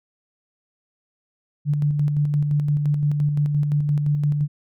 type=tone with tremolo; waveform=sine; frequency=146.83 Hz; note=D3; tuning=in tune; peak=-16 dBFS; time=1.65-4.48 s; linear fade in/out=50 ms; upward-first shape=square; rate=5.8 Hz; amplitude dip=35%; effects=none